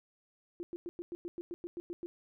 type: tone bursts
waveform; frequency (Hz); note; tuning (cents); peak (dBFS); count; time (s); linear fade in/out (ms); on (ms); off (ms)
sine; 346.5; F4; -14; -37; 12; 0.6-2.06; 0; 30; 100
effects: none